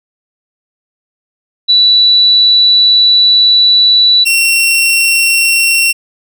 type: tone pair in turn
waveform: sine / sawtooth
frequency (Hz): 3951 / 2727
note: B7 / F7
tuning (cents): 0 / -42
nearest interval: tritone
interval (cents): 642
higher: first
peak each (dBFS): -4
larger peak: neither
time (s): 1.68-4.25 / 4.25-5.93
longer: first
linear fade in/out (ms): 20
effects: none